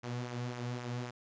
sawtooth tone with flanger, 122.2 Hz, B2, 18 cents flat, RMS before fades -39 dBFS, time 0.03-1.11 s, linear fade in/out 10 ms, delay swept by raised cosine 0.22 to 3.22 ms, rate 3.8 Hz, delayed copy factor -0.5, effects resampled to 16000 Hz

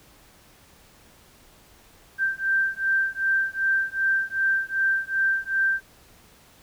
sine beating tone pair, 1568 / 1570.6 Hz, G6 / G6, 0 / +3 cents, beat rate 2.6 Hz, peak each -24 dBFS, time 2.18-5.81 s, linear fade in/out 50 ms, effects pink hiss -54 dBFS RMS until 6.62 s

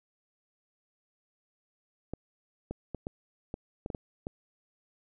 clicks, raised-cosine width 2 ms, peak -22 dBFS, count 9, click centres 2.136 / 2.71 / 2.947 / 3.069 / 3.541 / 3.861 / 3.902 / 3.948 / 4.269 s, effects none

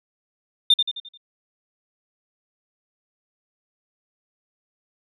sine tone with echo, 3611 Hz, A7, 44 cents sharp, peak -9 dBFS, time 0.7-0.74 s, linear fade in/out 5 ms, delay 87 ms, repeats 5, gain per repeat -7 dB, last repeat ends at 1.175 s, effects tanh soft clip ceiling -8 dBFS

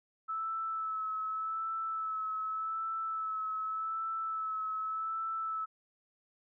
sine tone with vibrato, 1307 Hz, E6, 15 cents flat, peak -33 dBFS, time 0.28-5.66 s, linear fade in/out 20 ms, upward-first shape sine, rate 0.85 Hz, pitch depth 22 cents each way, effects none

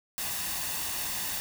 white noise with comb filter, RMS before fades -33 dBFS, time 0.18-1.4 s, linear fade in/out 0 ms, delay 1.1 ms, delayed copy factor +0.5, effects none

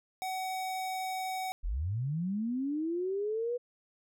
square tone, 752 Hz, F#5, 28 cents sharp, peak -34 dBFS, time 0.22-1.52 s, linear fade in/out 0 ms
sine linear sweep, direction up, 34 to 493.9 Hz, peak -30 dBFS, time 1.63-3.58 s, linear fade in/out 20 ms
effects none

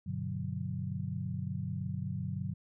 sine chord, G major seventh, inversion none, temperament equal, 98 / 123.47 / 146.83 / 185 Hz, G2 / B2 / D3 / F#3, 0 / 0 / 0 / 0 cents, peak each -39 / -40 / -39 / -39 dBFS, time 0.06-2.54 s, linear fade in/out 10 ms, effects none

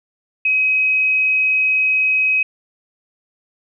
sine tone, 2536 Hz, D#7, 32 cents sharp, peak -13 dBFS, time 0.45-2.43 s, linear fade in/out 5 ms, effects none

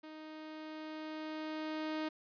sawtooth tone with level ramp, 311.1 Hz, D#4, in tune, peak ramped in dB -44 to -31 dBFS, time 0.03-2.09 s, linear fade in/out 10 ms, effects resampled to 11025 Hz

